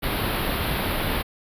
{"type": "band-stop noise", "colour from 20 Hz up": "pink", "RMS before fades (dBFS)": -25, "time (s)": [0.02, 1.23], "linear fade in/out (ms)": 20, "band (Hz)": [4300, 11000], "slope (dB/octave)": 48, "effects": ["resampled to 32000 Hz"]}